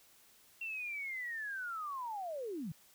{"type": "linear sweep", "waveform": "sine", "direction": "down", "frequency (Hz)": [2733, 138.59], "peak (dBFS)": -38, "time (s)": [0.61, 2.72], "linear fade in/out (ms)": 5, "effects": ["white hiss -64 dBFS RMS until 2.94 s"]}